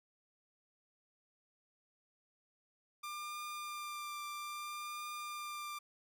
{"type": "tone with vibrato", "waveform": "sawtooth", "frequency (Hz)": 1193, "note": "D6", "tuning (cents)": 27, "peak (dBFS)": -38, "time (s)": [3.03, 5.79], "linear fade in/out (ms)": 10, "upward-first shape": "triangle", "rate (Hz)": 0.61, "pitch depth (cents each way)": 17, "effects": []}